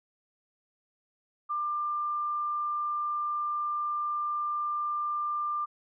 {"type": "tone", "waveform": "sine", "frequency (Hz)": 1192, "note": "D6", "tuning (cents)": 25, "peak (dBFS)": -28, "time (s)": [1.49, 5.66], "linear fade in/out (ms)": 20, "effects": []}